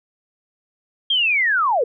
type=linear sweep; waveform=sine; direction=down; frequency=3266 to 430.9 Hz; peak=-15 dBFS; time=1.1-1.84 s; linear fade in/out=5 ms; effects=none